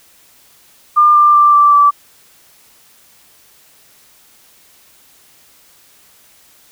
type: tone with pitch steps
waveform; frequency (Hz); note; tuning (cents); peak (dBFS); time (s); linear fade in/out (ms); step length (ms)
sine; 1200 / 1189.6 / 1179.4 / 1169.2 / 1159.1; D6 / D6 / D6 / D6 / D6; +37 / +22 / +7 / -8 / -23; -5; 0.96-1.91; 20; 190
effects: white hiss -48 dBFS RMS until 6.71 s